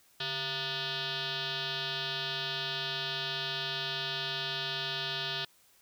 sine tone with frequency modulation, 144.6 Hz, D3, 27 cents flat, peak -32 dBFS, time 0.2-5.45 s, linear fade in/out 5 ms, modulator 537 Hz, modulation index 7.8, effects white hiss -64 dBFS RMS until 5.81 s

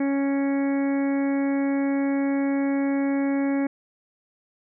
harmonic tone, 277.2 Hz, C#4, in tune, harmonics 1 / 2 / 3 / 4 / 5 / 6 / 7 / 8, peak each -21 / -31 / -37 / -44 / -45 / -41 / -43 / -40 dBFS, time 0-3.67 s, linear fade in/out 5 ms, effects none

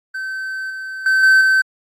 triangle tone with level steps, 1541 Hz, G6, 30 cents flat, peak -21 / -24 / -10 / -6 / -9 dBFS, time 0.14-1.62 s, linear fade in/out 10 ms, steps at 0.7 / 1.06 / 1.23 / 1.41 s, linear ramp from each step 2 ms, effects AAC 64 kbps

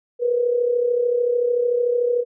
sine tone with amplitude modulation, 484.2 Hz, B4, 34 cents flat, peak -14 dBFS, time 0.19-2.25 s, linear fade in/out 50 ms, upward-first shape sine, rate 33.5 Hz, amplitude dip 60%, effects none

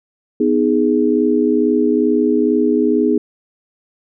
sine chord, G# minor, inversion first, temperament just, 249.2 / 311.5 / 415.3 Hz, B3 / D#4 / G#4, +16 / +2 / 0 cents, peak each -16 dBFS, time 0.4-3.18 s, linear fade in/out 5 ms, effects none

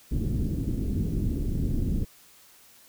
pink low-pass noise, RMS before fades -27 dBFS, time 0.11-2.05 s, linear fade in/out 10 ms, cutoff 300 Hz, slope 24 dB/octave, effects white hiss -55 dBFS RMS until 2.88 s

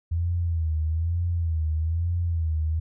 sine tone with vibrato, 82.41 Hz, E2, in tune, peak -22 dBFS, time 0.11-2.8 s, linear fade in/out 10 ms, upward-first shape sine, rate 1.1 Hz, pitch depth 91 cents each way, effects none

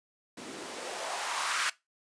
blue noise with band-pass filter sweep, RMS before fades -35 dBFS, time 0.37-1.7 s, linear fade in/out 5 ms, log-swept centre 240 to 1600 Hz, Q 2.1, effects noise-tail reverb RT60 0.2 s tail -19 dB re dry + resampled to 22050 Hz

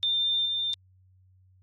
sine tone with level steps, 3596 Hz, A7, 37 cents sharp, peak -23 / -26 dBFS, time 0.03-0.74 s, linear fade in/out 0 ms, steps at 0.45 s, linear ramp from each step 5 ms, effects added 93 Hz sine -57 dBFS peak until 1.62 s + AAC 32 kbps

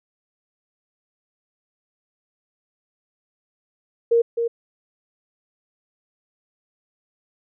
sine tone with echo, 466.2 Hz, A#4, in tune, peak -13 dBFS, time 4.11-4.22 s, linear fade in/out 10 ms, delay 260 ms, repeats 1, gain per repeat -6 dB, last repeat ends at 4.48 s, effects none

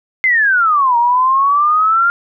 sine exponential two-way sweep, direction down then up, 2107 to 934 to 1406 Hz, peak -9 dBFS, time 0.24-2.1 s, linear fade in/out 0 ms, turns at 0.97 s, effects none

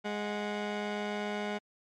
15% pulse tone pair together, 207.7 / 730.4 Hz, G#3 / F#5, 0 / -23 cents, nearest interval octave + minor seventh, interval 2177 cents, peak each -27 / -33 dBFS, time 0.04-1.59 s, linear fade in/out 20 ms, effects low-pass 4000 Hz 12 dB/octave + MP3 64 kbps

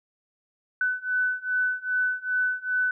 sine beating tone pair, 1500 / 1502.5 Hz, F#6 / F#6, +23 / +26 cents, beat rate 2.5 Hz, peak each -27 / -26 dBFS, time 0.81-2.91 s, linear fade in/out 2 ms, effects none

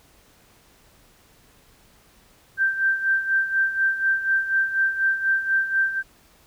sine tone with tremolo, 1568 Hz, G6, in tune, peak -16 dBFS, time 2.57-6.03 s, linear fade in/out 50 ms, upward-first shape sine, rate 4.1 Hz, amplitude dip 70%, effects pink hiss -56 dBFS RMS until 6.46 s

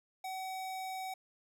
square tone, 756 Hz, F#5, 37 cents sharp, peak -39 dBFS, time 0.24-1.14 s, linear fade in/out 5 ms, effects none

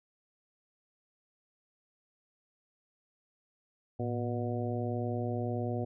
harmonic tone with a mistuned harmonic, 121.4 Hz, B2, 29 cents flat, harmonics 1 / 2 / 3 / 4 / 5 / 6, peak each -34 / -37 / -39 / -40 / -41 / -42 dBFS, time 3.99-5.85 s, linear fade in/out 10 ms, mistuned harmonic 1, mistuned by -140 cents, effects none

